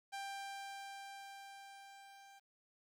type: tone with level ramp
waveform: sawtooth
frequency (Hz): 790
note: G5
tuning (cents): +13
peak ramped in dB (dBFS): -38 to -54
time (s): 0.12-2.4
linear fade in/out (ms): 20
effects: low-pass 10000 Hz 12 dB/octave + 12-bit